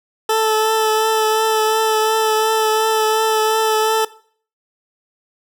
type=tone with vibrato; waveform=20% pulse; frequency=437.9 Hz; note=A4; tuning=8 cents flat; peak=-9 dBFS; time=0.29-4.05 s; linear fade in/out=5 ms; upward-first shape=triangle; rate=2.8 Hz; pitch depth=20 cents each way; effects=noise-tail reverb RT60 0.5 s tail -19 dB re dry

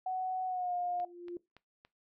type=tone with pitch glide; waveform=sine; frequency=745 to 711.4 Hz; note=F#5 to F5; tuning=+12 to +32 cents; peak=-32 dBFS; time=0.06-1.05 s; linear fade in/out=5 ms; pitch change=-80 cents; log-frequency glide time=0.46-0.74 s
type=tone with exponential growth; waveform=sine; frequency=349.2 Hz; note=F4; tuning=in tune; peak=-36 dBFS; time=0.63-1.37 s; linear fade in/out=2 ms; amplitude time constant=160 ms
type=click train; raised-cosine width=0.3 ms; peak=-38 dBFS; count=4; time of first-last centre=1-1.85 s; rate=3.53 Hz
effects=noise-tail reverb RT60 0.2 s tail -20 dB re dry

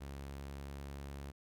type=tone with pitch glide; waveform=sawtooth; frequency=69.3 to 69.78 Hz; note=C#2 to C#2; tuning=0 to +12 cents; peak=-40 dBFS; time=0-1.32 s; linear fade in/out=20 ms; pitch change=+12 cents; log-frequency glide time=0.21-0.86 s; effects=none

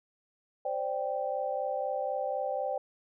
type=chord; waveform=sine; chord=C suspended second; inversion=none; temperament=equal; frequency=523.3 / 587.3 / 784 Hz; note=C5 / D5 / G5; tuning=0 / 0 / 0 cents; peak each=-34 dBFS; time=0.65-2.78 s; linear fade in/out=5 ms; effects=none

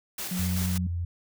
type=noise with tremolo; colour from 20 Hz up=white; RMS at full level=-34 dBFS; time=0.18-0.78 s; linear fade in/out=5 ms; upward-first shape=square; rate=5.2 Hz; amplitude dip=30%
type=tone; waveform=sine; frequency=180.8 Hz; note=F#3; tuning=40 cents flat; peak=-28 dBFS; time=0.31-0.87 s; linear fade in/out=5 ms
type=tone with vibrato; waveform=sine; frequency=86.3 Hz; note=F2; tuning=20 cents flat; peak=-27 dBFS; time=0.39-1.05 s; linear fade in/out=5 ms; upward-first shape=triangle; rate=15 Hz; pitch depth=19 cents each way
effects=none

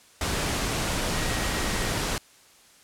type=tone in noise; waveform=sine; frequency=1890 Hz; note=A#6; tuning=23 cents sharp; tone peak=-38 dBFS; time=1.13-1.91 s; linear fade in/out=2 ms; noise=pink; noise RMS=-27 dBFS; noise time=0.21-2.18 s; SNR=-14 dB; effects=white hiss -55 dBFS RMS until 2.83 s + low-pass 10000 Hz 12 dB/octave

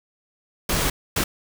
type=noise bursts at uneven times; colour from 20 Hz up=pink; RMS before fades=-22 dBFS; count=2; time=0.69-0.9 / 1.16-1.24 s; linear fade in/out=5 ms; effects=none

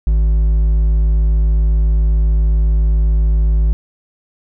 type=tone with hard clipping; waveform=triangle; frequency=53.7 Hz; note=A1; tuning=41 cents flat; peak=-11 dBFS; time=0.07-3.73 s; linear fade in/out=0 ms; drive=7 dB; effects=none

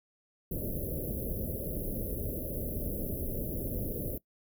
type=band-stop noise; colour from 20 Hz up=pink; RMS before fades=-35 dBFS; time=0.51-4.18 s; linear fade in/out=5 ms; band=620 to 11000 Hz; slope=96 dB/octave; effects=noise-tail reverb RT60 0.1 s tail -21 dB re dry

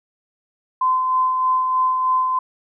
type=tone with tremolo; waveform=sine; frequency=1028 Hz; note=C6; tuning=31 cents flat; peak=-14 dBFS; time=0.81-2.39 s; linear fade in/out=5 ms; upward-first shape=sine; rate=3.2 Hz; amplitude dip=35%; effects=none

